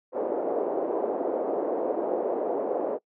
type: band-pass noise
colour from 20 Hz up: white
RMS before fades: -28 dBFS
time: 0.12-2.99 s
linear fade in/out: 50 ms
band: 350 to 590 Hz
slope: 24 dB/octave
effects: noise-tail reverb RT60 0.1 s tail -25 dB re dry